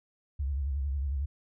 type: tone with vibrato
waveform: sine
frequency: 69.3 Hz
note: C#2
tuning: in tune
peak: -28 dBFS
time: 0.39-1.26 s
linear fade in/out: 10 ms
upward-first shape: sine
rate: 11 Hz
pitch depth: 110 cents each way
effects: none